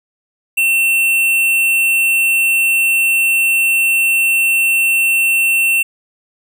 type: tone with tanh clipping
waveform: sine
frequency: 2700 Hz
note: E7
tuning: 41 cents sharp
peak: -12 dBFS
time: 0.57-5.83 s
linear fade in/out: 10 ms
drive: 17 dB
effects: none

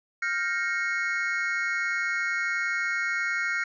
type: chord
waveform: triangle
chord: G half-diminished seventh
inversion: third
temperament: equal with one note detuned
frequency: 1396.9 / 1568 / 1864.7 / 2186 Hz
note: F6 / G6 / Bb6 / Db7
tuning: 0 / 0 / 0 / -25 cents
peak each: -28 / -33 / -29 / -29 dBFS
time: 0.22-3.64 s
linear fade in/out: 5 ms
effects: resampled to 16000 Hz

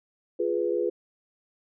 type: chord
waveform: sine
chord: F diminished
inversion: none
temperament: equal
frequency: 349.2 / 415.3 / 493.9 Hz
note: F4 / Ab4 / Cb5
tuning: 0 / 0 / 0 cents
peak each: -28 dBFS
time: 0.39-0.9 s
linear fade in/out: 10 ms
effects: none

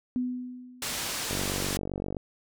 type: tone with exponential decay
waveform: sine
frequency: 249.9 Hz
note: B3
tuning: 21 cents sharp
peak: -24 dBFS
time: 0.16-1.22 s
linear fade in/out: 0 ms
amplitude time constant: 230 ms
type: low-pass noise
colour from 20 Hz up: white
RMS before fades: -33 dBFS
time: 0.82-1.77 s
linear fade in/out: 2 ms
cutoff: 8600 Hz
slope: 12 dB/octave
type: click train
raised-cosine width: 2 ms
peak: -19 dBFS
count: 42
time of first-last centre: 1.31-2.168 s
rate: 47.8 Hz
effects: none

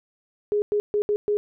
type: tone bursts at uneven times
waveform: sine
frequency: 415.3 Hz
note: G#4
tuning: in tune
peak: -19 dBFS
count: 5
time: 0.52-0.62 / 0.72-0.8 / 0.94-1.02 / 1.09-1.16 / 1.28-1.37 s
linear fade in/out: 0 ms
effects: none

